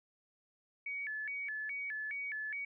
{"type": "tone with vibrato", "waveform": "sine", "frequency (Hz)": 1972, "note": "B6", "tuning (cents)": -3, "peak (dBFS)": -37, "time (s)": [0.86, 2.65], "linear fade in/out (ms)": 5, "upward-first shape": "square", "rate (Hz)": 2.4, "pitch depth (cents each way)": 230, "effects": []}